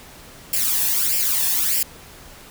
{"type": "noise with flanger", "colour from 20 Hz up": "blue", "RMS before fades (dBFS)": -20, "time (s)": [0.53, 1.83], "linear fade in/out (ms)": 2, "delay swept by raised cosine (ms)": [0.39, 1.16], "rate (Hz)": 1.6, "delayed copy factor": 0.8, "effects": ["pink hiss -43 dBFS RMS until 2.5 s"]}